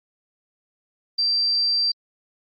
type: tone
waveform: sine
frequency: 4700 Hz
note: D8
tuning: 1 cent sharp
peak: -18 dBFS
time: 1.18-1.92 s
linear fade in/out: 10 ms
effects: Opus 24 kbps